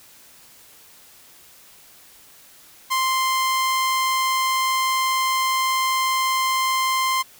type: tone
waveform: sawtooth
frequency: 1046.5 Hz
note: C6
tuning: in tune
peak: -15 dBFS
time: 2.9-7.23 s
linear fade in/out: 20 ms
effects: white hiss -49 dBFS RMS until 7.39 s